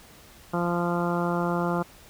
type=harmonic tone; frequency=173.4 Hz; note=F3; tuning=12 cents flat; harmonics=1 / 2 / 3 / 4 / 5 / 6 / 7 / 8; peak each=-27 / -30 / -32 / -33 / -34 / -35 / -35 / -36 dBFS; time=0.53-1.83 s; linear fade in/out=10 ms; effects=pink hiss -51 dBFS RMS until 2.09 s